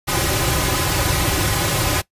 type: noise with comb filter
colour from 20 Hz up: pink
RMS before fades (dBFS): -19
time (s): 0.07-2.02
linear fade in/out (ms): 20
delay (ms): 4.4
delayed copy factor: -0.75
effects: noise-tail reverb RT60 0.1 s tail -19 dB re dry + resampled to 32000 Hz